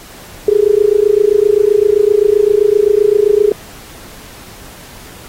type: tone with amplitude modulation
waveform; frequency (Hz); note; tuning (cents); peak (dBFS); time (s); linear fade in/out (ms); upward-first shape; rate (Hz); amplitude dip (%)
sine; 415.3; G#4; 0; -3; 0.48-3.52; 2; sine; 27.7; 95
effects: pink hiss -36 dBFS RMS until 5.28 s + AAC 48 kbps